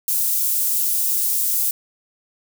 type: high-pass noise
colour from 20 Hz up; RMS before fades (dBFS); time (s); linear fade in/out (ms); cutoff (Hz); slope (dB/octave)
white; -20; 0.08-1.71; 2; 9400; 12
effects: none